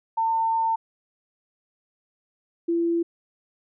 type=tone pair in turn; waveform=sine; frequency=902 / 337.9 Hz; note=A5 / E4; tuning=+43 / +43 cents; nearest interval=octave + perfect fourth; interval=1700 cents; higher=first; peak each=-20 dBFS; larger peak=neither; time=0.17-0.76 / 2.68-3.03 s; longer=first; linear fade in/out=10 ms; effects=none